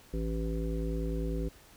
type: harmonic tone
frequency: 55 Hz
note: A1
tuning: in tune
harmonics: 1 / 3 / 5 / 7 / 9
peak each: -32 / -37 / -39 / -40 / -42 dBFS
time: 0.13-1.49 s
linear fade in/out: 10 ms
effects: pink hiss -57 dBFS RMS until 1.76 s